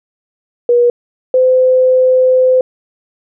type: tone pair in turn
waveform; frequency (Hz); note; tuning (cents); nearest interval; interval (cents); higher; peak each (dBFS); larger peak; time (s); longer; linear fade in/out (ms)
sine; 481.8 / 512.5; B4 / C5; -43 / -36; minor second; 107; second; -6; neither; 0.69-0.9 / 1.34-2.61; second; 2
effects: none